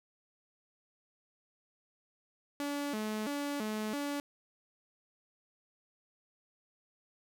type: tone with vibrato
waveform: sawtooth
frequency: 248.3 Hz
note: B3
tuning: 9 cents sharp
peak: -30 dBFS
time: 2.6-4.2 s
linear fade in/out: 0 ms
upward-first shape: square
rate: 1.5 Hz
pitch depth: 250 cents each way
effects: none